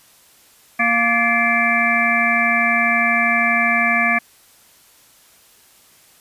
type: harmonic tone with a mistuned harmonic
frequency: 233.1 Hz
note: A#3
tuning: in tune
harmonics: 1 / 3 / 5 / 7 / 9 / 10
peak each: -24 / -22 / -23 / -20 / -21 / -19 dBFS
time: 0.79-4.19 s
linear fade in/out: 10 ms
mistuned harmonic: 7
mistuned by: +91 cents
effects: white hiss -51 dBFS RMS until 6.2 s + resampled to 32000 Hz